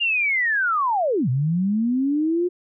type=linear two-way sweep; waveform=sine; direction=down then up; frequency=2844 to 120 to 362.3 Hz; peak=-18 dBFS; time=0-2.49 s; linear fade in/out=20 ms; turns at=1.29 s; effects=none